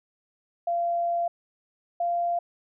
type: tone pair in turn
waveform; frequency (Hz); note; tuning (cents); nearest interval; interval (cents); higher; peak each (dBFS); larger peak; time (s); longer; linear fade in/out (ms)
sine; 688 / 692.4; F5 / F5; -26 / -15; unison; 11; second; -23; neither; 0.67-1.28 / 2-2.39; first; 5
effects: none